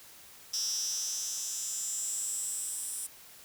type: tone with high-pass filter sweep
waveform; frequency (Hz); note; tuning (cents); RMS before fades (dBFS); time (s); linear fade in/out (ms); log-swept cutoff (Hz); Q
10% pulse; 220; A3; 0; -35; 0.53-3.07; 10; 5500 to 9000; 7
effects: white hiss -53 dBFS RMS until 3.44 s